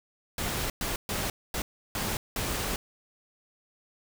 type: noise bursts at uneven times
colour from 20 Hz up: pink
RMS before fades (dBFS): -31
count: 6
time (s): 0.38-0.7 / 0.81-0.96 / 1.09-1.3 / 1.54-1.62 / 1.95-2.17 / 2.36-2.76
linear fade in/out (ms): 2
effects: none